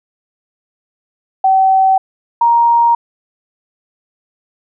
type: tone pair in turn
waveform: sine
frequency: 765 / 937.6 Hz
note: G5 / A#5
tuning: -42 / +10 cents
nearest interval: major third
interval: 352 cents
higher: second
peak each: -7 dBFS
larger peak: neither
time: 1.44-1.98 / 2.41-2.95 s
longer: neither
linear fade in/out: 5 ms
effects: none